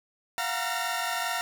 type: tone cluster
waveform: sawtooth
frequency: 693 / 738 / 940 / 1364 / 1826 Hz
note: F5 / F#5 / A#5 / F6 / A#6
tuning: -14 / -5 / +14 / -41 / -36 cents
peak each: -31 dBFS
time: 0.38-1.41 s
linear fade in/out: 0 ms
effects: none